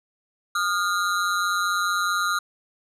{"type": "ring-modulated tone", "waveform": "square", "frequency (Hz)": 1318.5, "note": "E6", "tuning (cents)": 0, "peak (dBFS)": -19, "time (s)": [0.55, 2.39], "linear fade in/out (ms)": 5, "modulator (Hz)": 92.3, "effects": ["low-pass 11000 Hz 12 dB/octave"]}